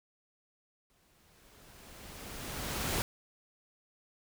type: noise with exponential growth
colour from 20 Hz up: pink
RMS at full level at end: -31 dBFS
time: 0.9-3.02 s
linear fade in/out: 0 ms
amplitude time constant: 460 ms
effects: none